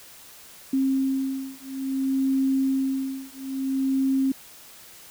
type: beating tone pair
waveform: sine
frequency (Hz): 267.3 / 267.88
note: C4 / C4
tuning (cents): +37 / +41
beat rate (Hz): 0.58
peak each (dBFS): -25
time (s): 0.73-4.32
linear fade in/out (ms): 5
effects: white hiss -47 dBFS RMS until 5.1 s